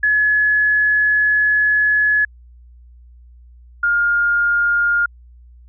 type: tone pair in turn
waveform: sine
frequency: 1700 / 1413.8 Hz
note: G#6 / F6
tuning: +40 / +21 cents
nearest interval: minor third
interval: 319 cents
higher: first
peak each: -12 / -13 dBFS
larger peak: first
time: 0.03-2.25 / 3.83-5.06 s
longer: first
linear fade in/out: 5 ms
effects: added 60 Hz sine -41 dBFS peak until 5.68 s